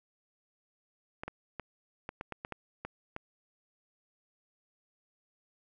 clicks, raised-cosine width 0.5 ms, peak -23 dBFS, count 10, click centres 1.235 / 1.28 / 1.597 / 2.091 / 2.211 / 2.323 / 2.449 / 2.523 / 2.85 / 3.164 s, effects none

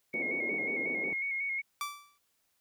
sine tone with vibrato, 2189 Hz, C#7, 22 cents flat, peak -31 dBFS, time 0.13-1.62 s, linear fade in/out 20 ms, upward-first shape square, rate 5.5 Hz, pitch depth 30 cents each way
white band-pass noise, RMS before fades -40 dBFS, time 0.14-1.13 s, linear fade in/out 0 ms, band 220 to 510 Hz, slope 24 dB/octave
sawtooth tone with exponential decay, 1163 Hz, D6, 17 cents flat, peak -27 dBFS, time 1.81-2.18 s, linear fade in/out 1 ms, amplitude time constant 79 ms
effects white hiss -75 dBFS RMS until 2.6 s

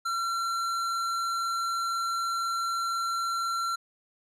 triangle tone with hard clipping, 1361 Hz, F6, 45 cents flat, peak -29 dBFS, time 0.05-3.76 s, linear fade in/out 10 ms, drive 16 dB, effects none

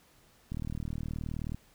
click train, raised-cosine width 5 ms, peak -24 dBFS, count 41, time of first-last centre 0.52-1.546 s, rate 39 Hz, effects pink hiss -63 dBFS RMS until 1.74 s

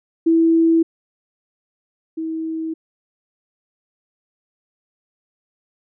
sine tone pair in turn, 328.7 / 321.7 Hz, E4 / E4, -5 / -42 cents, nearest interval unison, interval 37 cents, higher first, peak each -11 / -22 dBFS, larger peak first, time 0.26-0.83 / 2.17-2.74 s, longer neither, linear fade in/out 10 ms, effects none

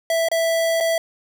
square tone with dropouts, 659.3 Hz, E5, in tune, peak -18 dBFS, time 0.1-0.98 s, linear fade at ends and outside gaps 2 ms, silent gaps 0.286-0.315 / 0.803-0.807 s, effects none

